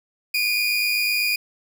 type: tone pair together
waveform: 30% pulse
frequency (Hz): 2349 / 2457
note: D7 / D#7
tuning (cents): 0 / -22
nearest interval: minor second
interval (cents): 78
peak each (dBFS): -24 / -18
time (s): 0.34-1.36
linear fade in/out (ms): 5
effects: none